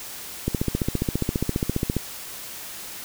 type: click train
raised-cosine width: 3 ms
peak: -9 dBFS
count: 23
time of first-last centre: 0.48-1.966 s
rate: 14.8 Hz
effects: white hiss -37 dBFS RMS until 3.04 s